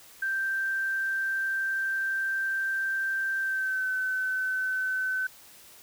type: tone with pitch glide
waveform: sine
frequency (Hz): 1568 to 1521.6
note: G6 to F#6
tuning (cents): 0 to +48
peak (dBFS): -26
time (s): 0.22-5.27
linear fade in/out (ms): 5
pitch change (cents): -52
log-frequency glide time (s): 3.4-3.88
effects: white hiss -52 dBFS RMS until 5.82 s